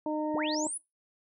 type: harmonic tone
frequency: 305.7 Hz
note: D#4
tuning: 30 cents flat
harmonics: 1 / 2 / 3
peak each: -31 / -34 / -36 dBFS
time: 0.06-0.67 s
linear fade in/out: 2 ms
type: tone with exponential growth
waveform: sine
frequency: 1864.7 Hz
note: A#6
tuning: in tune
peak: -40 dBFS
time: 0.09-0.55 s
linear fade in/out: 5 ms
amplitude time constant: 100 ms
type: linear sweep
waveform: sine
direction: up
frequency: 39.61 to 10380 Hz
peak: -33 dBFS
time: 0.34-0.78 s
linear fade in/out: 10 ms
effects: noise-tail reverb RT60 0.2 s tail -19 dB re dry